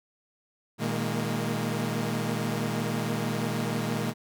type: tone cluster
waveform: sawtooth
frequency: 118.5 / 156.8 / 206.3 / 230.8 Hz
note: A#2 / D#3 / G#3 / A#3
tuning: +29 / +14 / -11 / -17 cents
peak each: -29 dBFS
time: 0.78-4.14 s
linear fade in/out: 50 ms
effects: none